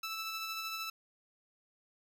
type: tone with tremolo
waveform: 15% pulse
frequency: 1318.5 Hz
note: E6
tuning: in tune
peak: -30 dBFS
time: 0.03-0.9 s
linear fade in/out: 5 ms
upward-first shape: sine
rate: 13 Hz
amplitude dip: 30%
effects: none